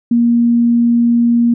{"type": "tone", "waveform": "sine", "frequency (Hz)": 236.1, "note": "A#3", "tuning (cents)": 22, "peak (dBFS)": -8, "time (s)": [0.11, 1.54], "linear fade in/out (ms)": 5, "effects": []}